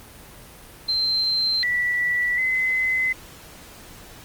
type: tone with pitch steps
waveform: sine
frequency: 4121 / 1957 / 2039 Hz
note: C8 / B6 / C7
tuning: -27 / -16 / -45 cents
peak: -19 dBFS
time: 0.88-3.13 s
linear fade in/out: 10 ms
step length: 750 ms
effects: pink hiss -44 dBFS RMS until 4.24 s + Opus 24 kbps